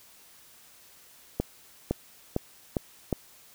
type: accelerating click train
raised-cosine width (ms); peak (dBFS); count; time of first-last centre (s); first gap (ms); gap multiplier
2; -12; 5; 1.4-3.127; 510; 0.89
effects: white hiss -55 dBFS RMS until 3.54 s